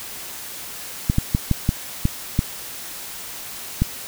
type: clicks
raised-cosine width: 5 ms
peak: -4 dBFS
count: 8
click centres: 1.099 / 1.184 / 1.349 / 1.513 / 1.691 / 2.054 / 2.391 / 3.82 s
effects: white hiss -34 dBFS RMS until 4.07 s